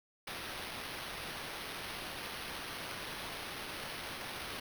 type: noise with sample-and-hold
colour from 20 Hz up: violet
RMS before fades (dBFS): -43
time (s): 0.27-4.6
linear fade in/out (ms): 5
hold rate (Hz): 7350
effects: none